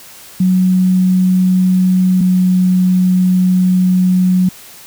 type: tone pair in turn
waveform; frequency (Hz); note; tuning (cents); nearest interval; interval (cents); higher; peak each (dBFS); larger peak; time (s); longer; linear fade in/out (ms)
sine; 184.7 / 183.53; F#3 / F#3; -3 / -14; unison; 11; first; -8; neither; 0.4-2.21 / 2.21-4.49; second; 5
effects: white hiss -37 dBFS RMS until 4.86 s